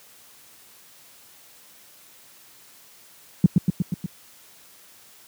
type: tone with echo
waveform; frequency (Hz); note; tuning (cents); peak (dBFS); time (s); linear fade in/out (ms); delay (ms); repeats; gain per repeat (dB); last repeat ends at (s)
sine; 176.2; F3; +16; -8; 3.44-3.46; 2; 120; 5; -3; 4.06
effects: white hiss -51 dBFS RMS until 5.27 s + high-pass 80 Hz 12 dB/octave